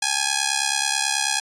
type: ring-modulated tone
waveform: 5% pulse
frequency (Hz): 830.6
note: G#5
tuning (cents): 0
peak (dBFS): -5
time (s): 0.02-1.4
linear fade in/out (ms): 5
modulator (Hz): 34.6
effects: resampled to 22050 Hz